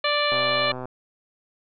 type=harmonic tone; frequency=587.3 Hz; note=D5; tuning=in tune; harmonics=1 / 2 / 3 / 4 / 5 / 6 / 7; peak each=-25 / -26 / -29 / -28 / -30 / -31 / -29 dBFS; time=0.04-0.72 s; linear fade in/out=5 ms
type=click train; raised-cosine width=1 ms; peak=-20 dBFS; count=69; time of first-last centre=0.32-0.855 s; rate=127 Hz
effects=none